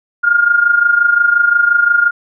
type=tone with amplitude modulation; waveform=sine; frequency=1415 Hz; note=F6; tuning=22 cents sharp; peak=-5 dBFS; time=0.23-2.11 s; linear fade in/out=20 ms; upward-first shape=sine; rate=25.7 Hz; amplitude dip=70%; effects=none